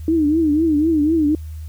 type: tone with vibrato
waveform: sine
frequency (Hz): 311.1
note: D#4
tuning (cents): 0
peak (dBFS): -13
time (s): 0.08-1.35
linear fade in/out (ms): 2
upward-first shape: triangle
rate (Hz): 4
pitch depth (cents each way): 140
effects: added 78 Hz sine -28 dBFS peak until 1.68 s + white hiss -53 dBFS RMS until 1.68 s